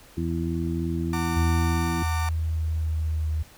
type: harmonic tone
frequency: 83.2 Hz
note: E2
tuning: 17 cents sharp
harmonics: 1 / 2 / 3 / 4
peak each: -29 / -29 / -32 / -30 dBFS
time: 0.17-2.03 s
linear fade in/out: 5 ms
type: chord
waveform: 30% pulse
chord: Gb augmented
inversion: none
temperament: equal with one note detuned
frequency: 740 / 908.4 / 1174.7 Hz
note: Gb5 / Bb5 / D6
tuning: 0 / -45 / 0 cents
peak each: -34 / -30 / -31 dBFS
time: 1.13-2.29 s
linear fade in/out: 2 ms
type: tone with pitch glide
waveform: sine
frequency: 82.5 to 78.09 Hz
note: E2 to D#2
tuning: +2 to +7 cents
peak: -23 dBFS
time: 1.36-3.43 s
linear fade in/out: 10 ms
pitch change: -95 cents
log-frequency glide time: 1.72-3.32 s
effects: pink hiss -51 dBFS RMS until 3.57 s